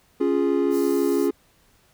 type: chord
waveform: triangle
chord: Db major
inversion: none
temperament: equal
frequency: 277.2 / 349.2 / 415.3 Hz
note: Db4 / F4 / Ab4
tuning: 0 / 0 / 0 cents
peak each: -21 dBFS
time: 0.2-1.31 s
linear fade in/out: 10 ms
type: high-pass noise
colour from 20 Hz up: white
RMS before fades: -40 dBFS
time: 0.7-1.3 s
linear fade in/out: 50 ms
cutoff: 3900 Hz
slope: 96 dB/octave
effects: pink hiss -60 dBFS RMS until 1.93 s